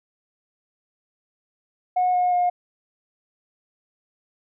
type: tone with pitch steps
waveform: sine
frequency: 728 / 720.9 / 713.8 Hz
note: F#5 / F#5 / F5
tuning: -28 / -45 / +38 cents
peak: -16 dBFS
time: 1.96-2.5 s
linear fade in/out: 10 ms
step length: 180 ms
effects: tanh soft clip ceiling -14 dBFS